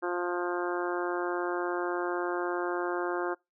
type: harmonic tone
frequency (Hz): 176.5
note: F3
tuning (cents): +19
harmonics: 2 / 3 / 4 / 5 / 6 / 7 / 8 / 9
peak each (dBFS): -31 / -38 / -38 / -40 / -39 / -41 / -40 / -41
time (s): 0.02-3.35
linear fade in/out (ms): 20
effects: noise-tail reverb RT60 0.2 s tail -24 dB re dry